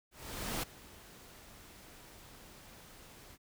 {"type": "noise with ADSR envelope", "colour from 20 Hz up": "pink", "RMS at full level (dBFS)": -36, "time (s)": [0.11, 3.38], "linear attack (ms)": 520, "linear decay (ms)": 8, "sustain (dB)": -19, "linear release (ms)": 45, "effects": []}